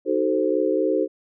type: chord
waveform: sine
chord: D# diminished seventh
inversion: none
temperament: equal with one note detuned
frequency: 311.1 / 376.5 / 440 / 523.3 Hz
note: D#4 / F#4 / A4 / C5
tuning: 0 / +30 / 0 / 0 cents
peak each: -24 dBFS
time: 0.05-1.08 s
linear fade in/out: 50 ms
effects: none